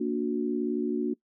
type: chord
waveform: sine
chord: Bb augmented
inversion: none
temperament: just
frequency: 233.1 / 291.4 / 364.2 Hz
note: Bb3 / D4 / F#4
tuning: 0 / -13 / -27 cents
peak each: -30 dBFS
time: 0-1.14 s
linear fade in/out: 10 ms
effects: noise-tail reverb RT60 0.1 s tail -22 dB re dry